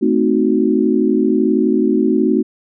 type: chord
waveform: sine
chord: A diminished seventh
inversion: none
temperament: equal with one note detuned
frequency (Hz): 220 / 258.6 / 311.1 / 370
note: A3 / C4 / Eb4 / Gb4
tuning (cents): 0 / -20 / 0 / 0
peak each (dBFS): -17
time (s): 0.01-2.43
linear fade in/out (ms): 20
effects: none